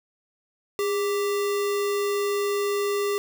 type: tone with sample-and-hold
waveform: sine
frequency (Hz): 407.1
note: G#4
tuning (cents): -35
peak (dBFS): -22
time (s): 0.79-3.18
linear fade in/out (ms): 0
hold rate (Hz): 1575
effects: none